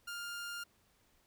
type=tone; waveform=sawtooth; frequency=1404 Hz; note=F6; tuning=9 cents sharp; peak=-37 dBFS; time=0.07-0.64 s; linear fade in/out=10 ms; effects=pink hiss -71 dBFS RMS until 1.26 s